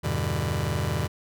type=chord; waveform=sawtooth; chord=E minor seventh; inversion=none; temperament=just; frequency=82.41 / 98.89 / 123.61 / 148.33 Hz; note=E2 / G2 / B2 / D3; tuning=0 / +16 / +2 / +18 cents; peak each=-26 dBFS; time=0.03-1.08 s; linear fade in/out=20 ms; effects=none